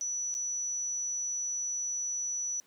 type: tone with dropouts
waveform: sine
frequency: 5920 Hz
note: F#8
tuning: in tune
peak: -31 dBFS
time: 0.01-2.6 s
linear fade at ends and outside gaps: 0 ms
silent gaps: 0.342-0.35 s
effects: pink hiss -65 dBFS RMS until 2.66 s + high-pass 200 Hz 12 dB/octave